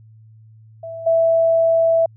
sine tone with level steps, 659.3 Hz, E5, in tune, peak -28 / -12 dBFS, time 0.83-2.06 s, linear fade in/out 5 ms, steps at 1.06 s, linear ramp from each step 10 ms, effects added 110 Hz sine -43 dBFS peak until 2.16 s

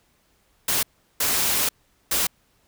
white noise bursts at uneven times, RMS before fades -22 dBFS, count 3, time 0.68-0.83 / 1.2-1.69 / 2.11-2.27 s, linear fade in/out 5 ms, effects pink hiss -64 dBFS RMS until 2.67 s

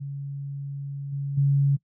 sine tone with level steps, 140 Hz, C#3, 18 cents sharp, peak -30 / -26 / -17 dBFS, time 0-1.77 s, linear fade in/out 20 ms, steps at 1.12 / 1.37 s, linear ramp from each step 10 ms, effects noise-tail reverb RT60 0.1 s tail -21 dB re dry

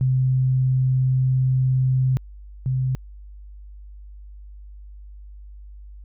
sine tone pair in turn, 129.8 / 129.8 Hz, C3 / C3, -13 / -13 cents, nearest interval unison, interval 0 cents, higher neither, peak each -16 / -19 dBFS, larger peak first, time 0.01-2.17 / 2.66-2.95 s, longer first, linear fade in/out 0 ms, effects added 50 Hz sine -38 dBFS peak until 6.04 s

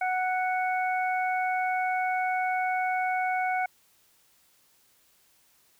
harmonic tone, 740 Hz, F#5, in tune, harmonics 1 / 2 / 3, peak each -26 / -33 / -33 dBFS, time 0.01-3.66 s, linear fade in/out 5 ms, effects white hiss -64 dBFS RMS until 5.79 s

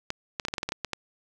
clicks, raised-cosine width 0.2 ms, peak -12 dBFS, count 11, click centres 0.104 / 0.398 / 0.451 / 0.484 / 0.539 / 0.582 / 0.631 / 0.69 / 0.721 / 0.847 / 0.933 s, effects none

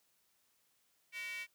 square tone with high-pass filter, 207.7 Hz, G#3, in tune, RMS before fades -43 dBFS, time 1.12-1.47 s, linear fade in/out 50 ms, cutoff 2200 Hz, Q 7.7, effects white hiss -75 dBFS RMS until 1.54 s + high-pass 60 Hz 12 dB/octave

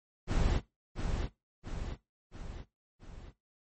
brown noise with echo, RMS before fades -28 dBFS, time 0.27-0.61 s, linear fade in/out 50 ms, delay 680 ms, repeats 4, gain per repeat -5 dB, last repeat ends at 3.33 s, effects noise-tail reverb RT60 0.2 s tail -18 dB re dry + MP3 32 kbps

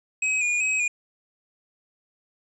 square tone with vibrato, 2489 Hz, D#7, in tune, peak -22 dBFS, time 0.22-0.88 s, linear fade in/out 5 ms, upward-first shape square, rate 2.6 Hz, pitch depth 36 cents each way, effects resampled to 24000 Hz

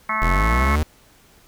harmonic tone, 217.8 Hz, A3, 17 cents flat, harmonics 1 / 3 / 4 / 5 / 6 / 7 / 8 / 9 / 10, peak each -35 / -35 / -31 / -24 / -26 / -36 / -32 / -32 / -26 dBFS, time 0.09-0.76 s, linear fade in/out 5 ms
45% pulse linear sweep, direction up, 39 to 78.9 Hz, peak -17 dBFS, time 0.22-0.83 s, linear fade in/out 0 ms
effects pink hiss -53 dBFS RMS until 1.47 s

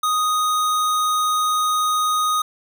square tone, 1244.5 Hz, D#6, in tune, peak -18 dBFS, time 0.03-2.42 s, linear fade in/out 5 ms, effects none

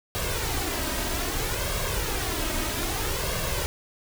pink noise with flanger, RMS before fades -28 dBFS, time 0.15-3.66 s, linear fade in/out 0 ms, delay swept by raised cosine 1.8 to 3.2 ms, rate 0.62 Hz, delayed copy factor +0.6, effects none

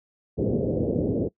white low-pass noise, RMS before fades -24 dBFS, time 0.37-1.29 s, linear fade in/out 20 ms, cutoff 530 Hz, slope 48 dB/octave, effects noise-tail reverb RT60 0.1 s tail -22 dB re dry + high-pass 80 Hz 12 dB/octave

